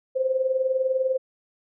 sine tone with tremolo, 522 Hz, C5, 4 cents flat, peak -17 dBFS, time 0.15-1.18 s, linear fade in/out 20 ms, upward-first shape triangle, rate 20 Hz, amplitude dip 75%, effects none

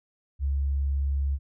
sine tone, 69.4 Hz, C#2, 3 cents sharp, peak -23 dBFS, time 0.39-1.39 s, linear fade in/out 50 ms, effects none

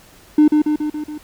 triangle tone with echo, 302 Hz, D4, 48 cents sharp, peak -4 dBFS, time 0.38-0.48 s, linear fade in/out 5 ms, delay 140 ms, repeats 5, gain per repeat -4 dB, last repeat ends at 1.18 s, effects tanh soft clip ceiling -3 dBFS + pink hiss -47 dBFS RMS until 1.23 s

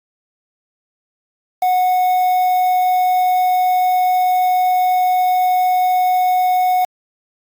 triangle tone with quantisation, 734 Hz, F#5, 14 cents flat, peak -10 dBFS, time 1.62-6.85 s, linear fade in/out 5 ms, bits 5, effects AAC 64 kbps

